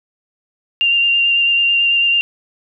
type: tone with vibrato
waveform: sine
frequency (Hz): 2783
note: F7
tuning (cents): -7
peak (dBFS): -11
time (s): 0.81-2.21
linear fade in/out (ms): 0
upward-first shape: sine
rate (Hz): 9.1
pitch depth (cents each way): 14
effects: none